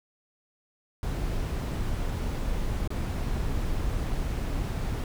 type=noise with dropouts; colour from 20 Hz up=brown; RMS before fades=-29 dBFS; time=1.03-5.04 s; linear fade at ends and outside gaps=1 ms; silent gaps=2.876-2.904 s; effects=none